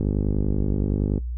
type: click train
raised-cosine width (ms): 3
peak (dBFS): -11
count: 60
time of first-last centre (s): 0.01-1.178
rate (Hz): 50.5
effects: noise-tail reverb RT60 0.1 s tail -17 dB re dry + added 60 Hz sine -26 dBFS peak until 1.37 s